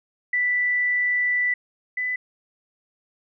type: tone pair in turn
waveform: sine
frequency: 1975.5 / 1998.5 Hz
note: B6 / B6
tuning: 0 / +20 cents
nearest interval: unison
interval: 20 cents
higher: second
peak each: -19 / -23 dBFS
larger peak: first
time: 0.33-1.54 / 1.97-2.16 s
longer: first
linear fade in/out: 5 ms
effects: none